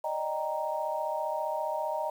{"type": "chord", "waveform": "sine", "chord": "Eb major seventh", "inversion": "third", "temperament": "equal", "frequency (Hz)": [587.3, 622.3, 784, 932.3], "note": ["D5", "Eb5", "G5", "Bb5"], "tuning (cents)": [0, 0, 0, 0], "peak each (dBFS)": [-38, -33, -37, -33], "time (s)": [0.04, 2.1], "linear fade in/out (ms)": 5, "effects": ["9-bit"]}